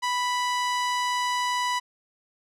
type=tone; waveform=sawtooth; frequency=987.8 Hz; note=B5; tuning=in tune; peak=-20 dBFS; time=0.02-1.8 s; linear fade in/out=20 ms; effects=low-pass 8000 Hz 12 dB/octave